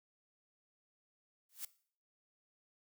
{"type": "noise with exponential growth", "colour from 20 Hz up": "blue", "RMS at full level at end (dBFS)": -38, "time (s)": [1.49, 1.65], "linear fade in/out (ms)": 5, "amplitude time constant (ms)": 33, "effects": ["noise-tail reverb RT60 0.5 s tail -19 dB re dry"]}